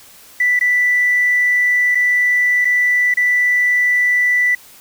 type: tone with dropouts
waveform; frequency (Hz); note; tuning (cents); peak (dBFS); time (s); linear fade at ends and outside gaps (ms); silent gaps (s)
triangle; 1975.5; B6; 0; -8; 0.4-4.55; 5; 0.592-0.61 / 1.948-1.953 / 2.647-2.652 / 3.14-3.171
effects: tanh soft clip ceiling -9 dBFS + white hiss -43 dBFS RMS until 4.8 s